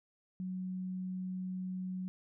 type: tone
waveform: sine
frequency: 185 Hz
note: F#3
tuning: in tune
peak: -36 dBFS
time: 0.4-2.08 s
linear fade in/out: 0 ms
effects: none